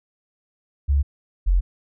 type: tone pair in turn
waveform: sine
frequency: 70.4 / 44.5 Hz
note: C#2 / F1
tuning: +27 / +33 cents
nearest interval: minor sixth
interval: 794 cents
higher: first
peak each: -15 / -14 dBFS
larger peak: second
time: 0.88-1.03 / 1.46-1.61 s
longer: neither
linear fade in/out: 20 ms
effects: none